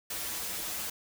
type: noise with comb filter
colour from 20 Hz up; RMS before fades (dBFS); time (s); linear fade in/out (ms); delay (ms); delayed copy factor
white; -36; 0.1-0.9; 5; 7.6; -0.9
effects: none